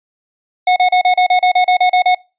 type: tone bursts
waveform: square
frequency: 730 Hz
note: F#5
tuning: 24 cents flat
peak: -9 dBFS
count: 12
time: 0.67-2.148 s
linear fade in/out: 5 ms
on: 92 ms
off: 34 ms
effects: noise-tail reverb RT60 0.3 s tail -24 dB re dry + resampled to 8000 Hz